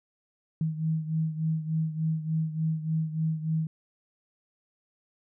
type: beating tone pair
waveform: sine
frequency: 158.3 / 161.7 Hz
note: D#3 / E3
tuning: +30 / -33 cents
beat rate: 3.4 Hz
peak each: -27 / -32 dBFS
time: 0.61-3.67 s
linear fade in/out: 2 ms
effects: none